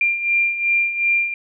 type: beating tone pair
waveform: sine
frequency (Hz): 2384 / 2386.7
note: D7 / D7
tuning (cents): +25 / +27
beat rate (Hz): 2.7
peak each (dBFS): -23 / -17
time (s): 0.01-1.34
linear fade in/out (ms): 2
effects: none